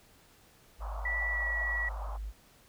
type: tone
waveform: sine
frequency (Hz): 51.91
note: G#1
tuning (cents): 0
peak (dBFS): -35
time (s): 0.78-2.33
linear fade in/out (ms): 50
type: band-pass noise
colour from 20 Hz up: white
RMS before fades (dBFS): -45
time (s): 0.8-2.18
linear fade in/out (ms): 20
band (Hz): 570 to 1200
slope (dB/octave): 48
type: tone with pitch glide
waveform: sine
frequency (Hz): 1957 to 1935.6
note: B6 to B6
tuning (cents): -16 to -35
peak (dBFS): -30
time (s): 1.05-1.89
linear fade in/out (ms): 5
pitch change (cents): -19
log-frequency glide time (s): 1.3-1.46
effects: pink hiss -61 dBFS RMS until 2.68 s